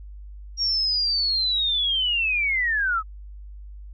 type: linear sweep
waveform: sine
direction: down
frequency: 5620 to 1244.5 Hz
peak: -20 dBFS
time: 0.57-3.03 s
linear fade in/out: 50 ms
effects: added 50 Hz sine -37 dBFS peak until 3.93 s